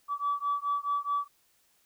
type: beating tone pair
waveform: sine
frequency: 1147 / 1151.7 Hz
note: D6 / D6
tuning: -41 / -34 cents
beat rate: 4.7 Hz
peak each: -30 dBFS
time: 0.08-1.28 s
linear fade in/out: 50 ms
effects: tanh soft clip ceiling -21 dBFS + white hiss -68 dBFS RMS until 1.85 s